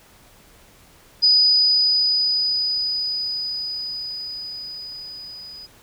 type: tone with level ramp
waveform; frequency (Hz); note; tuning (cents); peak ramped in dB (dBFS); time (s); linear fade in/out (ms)
sine; 4966; D#8; -4; -11 to -36; 1.22-5.67; 20
effects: pink hiss -51 dBFS RMS until 5.82 s